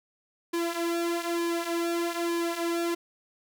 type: tone with flanger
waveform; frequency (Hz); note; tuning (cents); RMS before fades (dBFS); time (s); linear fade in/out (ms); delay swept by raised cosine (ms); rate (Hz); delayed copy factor
sawtooth; 340; F4; -46; -29; 0.53-2.95; 10; 1.4 to 4.9; 1.1; -0.7
effects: none